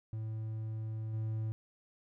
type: tone with level steps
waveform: triangle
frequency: 110 Hz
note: A2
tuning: in tune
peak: -34 / -31 dBFS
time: 0.13-1.52 s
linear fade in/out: 0 ms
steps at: 1.13 s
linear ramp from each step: 10 ms
effects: none